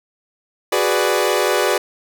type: chord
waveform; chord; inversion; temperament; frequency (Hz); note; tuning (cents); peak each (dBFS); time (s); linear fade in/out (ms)
sawtooth; G# half-diminished seventh; third; equal; 370 / 415.3 / 493.9 / 587.3; F#4 / G#4 / B4 / D5; 0 / 0 / 0 / 0; -17; 0.72-1.78; 5
effects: none